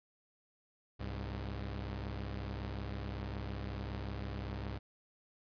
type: tone pair together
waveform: sawtooth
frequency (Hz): 65.41 / 101.58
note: C2 / G#2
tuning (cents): 0 / -38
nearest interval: minor sixth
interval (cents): 762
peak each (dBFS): -37 / -38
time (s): 0.99-4.79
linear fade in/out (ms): 20
effects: resampled to 11025 Hz